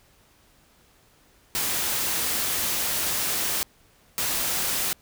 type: noise bursts at uneven times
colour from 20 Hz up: white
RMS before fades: -26 dBFS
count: 2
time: 1.55-3.63 / 4.18-4.93 s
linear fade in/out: 0 ms
effects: pink hiss -59 dBFS RMS until 5.01 s